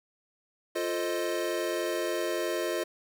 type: chord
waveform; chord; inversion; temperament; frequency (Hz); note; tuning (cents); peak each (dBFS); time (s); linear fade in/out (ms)
square; F dominant seventh; none; equal; 349.2 / 440 / 523.3 / 622.3; F4 / A4 / C5 / Eb5; 0 / 0 / 0 / 0; -33 / -37 / -37 / -34; 0.75-2.84; 10
effects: none